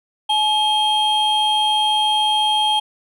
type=tone pair together; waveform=triangle; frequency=852 / 3217 Hz; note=G#5 / G7; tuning=+44 / +44 cents; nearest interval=octave + major seventh; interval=2300 cents; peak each=-16 dBFS; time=0.29-2.8 s; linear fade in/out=10 ms; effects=none